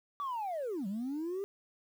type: linear two-way sweep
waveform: sine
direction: down then up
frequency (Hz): 1169 to 185 to 405.4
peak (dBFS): -32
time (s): 0.2-1.44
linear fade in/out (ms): 0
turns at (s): 0.87
effects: tanh soft clip ceiling -32 dBFS + 10-bit